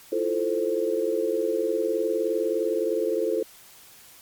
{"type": "chord", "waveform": "sine", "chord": "F major seventh", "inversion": "third", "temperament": "equal", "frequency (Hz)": [329.6, 349.2, 440, 523.3], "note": ["E4", "F4", "A4", "C5"], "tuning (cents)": [0, 0, 0, 0], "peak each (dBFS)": [-31, -29, -25, -28], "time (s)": [0.12, 3.43], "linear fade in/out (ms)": 5, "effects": ["white hiss -50 dBFS RMS until 4.21 s", "MP3 96 kbps"]}